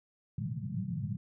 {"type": "band-pass noise", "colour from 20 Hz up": "pink", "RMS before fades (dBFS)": -36, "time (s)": [0.38, 1.17], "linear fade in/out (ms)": 2, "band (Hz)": [100, 210], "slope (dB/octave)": 96, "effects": []}